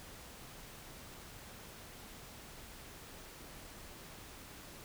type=silence; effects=pink hiss -52 dBFS RMS until 4.84 s